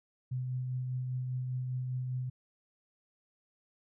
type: tone with tremolo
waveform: sine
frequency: 127.2 Hz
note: C3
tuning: 48 cents flat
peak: -31 dBFS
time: 0.31-2.3 s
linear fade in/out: 10 ms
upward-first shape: triangle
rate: 5 Hz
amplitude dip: 30%
effects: none